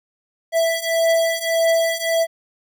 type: beating tone pair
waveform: square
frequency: 659.3 / 661 Hz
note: E5 / E5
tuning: 0 / +5 cents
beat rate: 1.7 Hz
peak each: -21 / -19 dBFS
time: 0.52-2.27 s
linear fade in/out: 50 ms
effects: none